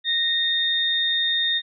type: tone pair together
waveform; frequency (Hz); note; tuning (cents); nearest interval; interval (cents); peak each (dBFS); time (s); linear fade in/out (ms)
sine; 1859 / 3665; A#6 / A#7; -5 / -30; octave; 1175; -26 / -20; 0.04-1.62; 50
effects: none